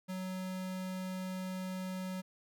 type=tone; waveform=square; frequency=186 Hz; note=F#3; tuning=9 cents sharp; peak=-38 dBFS; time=0.08-2.22 s; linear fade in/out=20 ms; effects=none